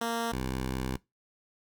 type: tone pair in turn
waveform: 10% pulse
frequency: 231.5 / 64.66 Hz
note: A#3 / C2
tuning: -12 / -20 cents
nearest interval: octave + minor seventh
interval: 2208 cents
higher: first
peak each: -21 / -23 dBFS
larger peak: first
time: 0.01-0.32 / 0.32-0.97 s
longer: second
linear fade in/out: 5 ms
effects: noise-tail reverb RT60 0.2 s tail -21 dB re dry

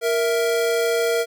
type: tone pair together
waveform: square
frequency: 466.5 / 659.7 Hz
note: A#4 / E5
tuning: +1 / +1 cents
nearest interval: tritone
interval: 600 cents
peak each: -20 / -25 dBFS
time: 0.01-1.26 s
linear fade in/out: 50 ms
effects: none

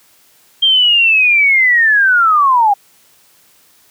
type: linear sweep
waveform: sine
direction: down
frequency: 3200 to 784 Hz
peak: -7 dBFS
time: 0.62-2.74 s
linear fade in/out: 10 ms
effects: white hiss -50 dBFS RMS until 3.9 s + high-pass 80 Hz 12 dB/octave

